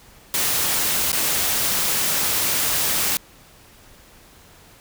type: noise with dropouts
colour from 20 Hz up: white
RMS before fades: -21 dBFS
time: 0.34-3.17 s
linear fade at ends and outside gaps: 1 ms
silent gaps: 1.118-1.129 s
effects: pink hiss -49 dBFS RMS until 4.8 s